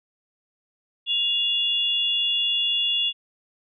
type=tone pair together; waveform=sine; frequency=2819 / 3417 Hz; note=F7 / G#7; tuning=+16 / +49 cents; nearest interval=minor third; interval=333 cents; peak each=-23 dBFS; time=1.06-3.13 s; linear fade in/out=50 ms; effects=none